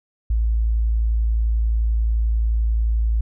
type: tone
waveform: sine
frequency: 55.7 Hz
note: A1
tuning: 22 cents sharp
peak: -16 dBFS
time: 0.3-3.21 s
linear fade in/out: 5 ms
effects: none